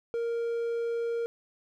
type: tone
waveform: triangle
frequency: 466.2 Hz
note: A#4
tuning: in tune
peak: -26 dBFS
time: 0.14-1.26 s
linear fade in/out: 0 ms
effects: none